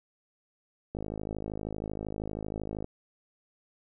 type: click train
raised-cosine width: 2 ms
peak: -22 dBFS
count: 101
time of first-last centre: 0.95-2.844 s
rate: 52.8 Hz
effects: none